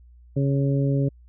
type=harmonic tone; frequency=138.59 Hz; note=C#3; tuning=in tune; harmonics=1 / 2 / 3 / 4; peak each=-20 / -26 / -30 / -32 dBFS; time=0.36-1.09 s; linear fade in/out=10 ms; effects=added 60 Hz sine -47 dBFS peak until 1.28 s